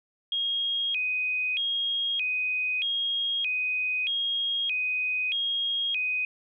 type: tone with vibrato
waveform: sine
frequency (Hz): 2857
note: F7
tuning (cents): +39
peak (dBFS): -25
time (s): 0.32-6.25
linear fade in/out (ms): 2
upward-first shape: square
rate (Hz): 0.8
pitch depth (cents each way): 230
effects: none